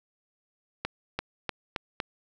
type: accelerating click train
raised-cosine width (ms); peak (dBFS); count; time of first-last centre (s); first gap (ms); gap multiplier
0.3; -13; 5; 0.85-2.002; 340; 0.89
effects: none